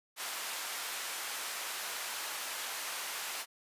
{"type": "high-pass noise", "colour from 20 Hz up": "pink", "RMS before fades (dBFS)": -39, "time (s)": [0.16, 3.46], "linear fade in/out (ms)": 50, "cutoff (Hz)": 980, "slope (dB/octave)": 12, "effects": ["resampled to 32000 Hz"]}